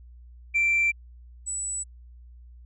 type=tone pair in turn; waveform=sine; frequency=2349 / 7901 Hz; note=D7 / B8; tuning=0 / 0 cents; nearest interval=octave + major sixth; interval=2100 cents; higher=second; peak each=-18 / -28 dBFS; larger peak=first; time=0.54-0.92 / 1.46-1.84 s; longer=neither; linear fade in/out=20 ms; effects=tanh soft clip ceiling -17 dBFS + added 60 Hz sine -45 dBFS peak until 2.65 s